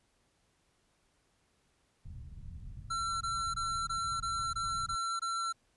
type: low-pass noise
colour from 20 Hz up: pink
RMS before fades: -46 dBFS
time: 2.05-4.96 s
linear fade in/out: 10 ms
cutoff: 150 Hz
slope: 24 dB/octave
type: tone bursts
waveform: square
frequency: 1352 Hz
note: E6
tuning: 43 cents sharp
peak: -33 dBFS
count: 8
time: 2.9-5.527 s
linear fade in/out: 10 ms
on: 310 ms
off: 21 ms
effects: pink hiss -73 dBFS RMS until 5.76 s + resampled to 24000 Hz